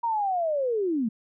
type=linear sweep; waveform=sine; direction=down; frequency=951 to 207.7 Hz; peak=-23 dBFS; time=0.03-1.09 s; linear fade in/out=10 ms; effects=none